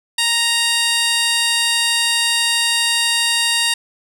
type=tone with band-pass filter; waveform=15% pulse; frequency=932.3 Hz; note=A#5; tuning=in tune; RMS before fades=-17 dBFS; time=0.18-3.74 s; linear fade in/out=5 ms; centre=6100 Hz; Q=1; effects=none